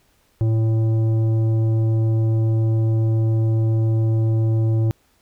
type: tone with tanh clipping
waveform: triangle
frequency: 111.6 Hz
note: A2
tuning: 25 cents sharp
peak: -17 dBFS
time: 0.41-4.91 s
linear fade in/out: 0 ms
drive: 14 dB
effects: pink hiss -61 dBFS RMS until 5.21 s